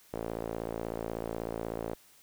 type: tone with band-pass filter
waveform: sawtooth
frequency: 56.3 Hz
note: A1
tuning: 40 cents sharp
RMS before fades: -37 dBFS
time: 0.13-1.95 s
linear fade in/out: 5 ms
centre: 510 Hz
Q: 1.6
effects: white hiss -60 dBFS RMS until 2.22 s